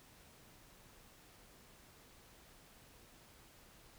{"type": "silence", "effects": ["pink hiss -62 dBFS RMS until 3.98 s"]}